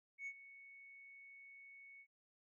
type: tone with ADSR envelope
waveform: sine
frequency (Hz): 2217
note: C#7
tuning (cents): 0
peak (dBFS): -40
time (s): 0.18-2.07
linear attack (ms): 88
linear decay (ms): 60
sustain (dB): -16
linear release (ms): 67
effects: tanh soft clip ceiling -41 dBFS